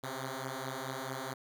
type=beating tone pair; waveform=5% pulse; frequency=130.1 / 134.7 Hz; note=C3 / C#3; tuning=-9 / -49 cents; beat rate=4.6 Hz; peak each=-29 dBFS; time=0.03-1.34 s; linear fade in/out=10 ms; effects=none